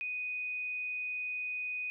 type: tone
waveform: sine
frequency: 2489 Hz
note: D#7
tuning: in tune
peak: -34 dBFS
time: 0.01-1.9 s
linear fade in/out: 0 ms
effects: none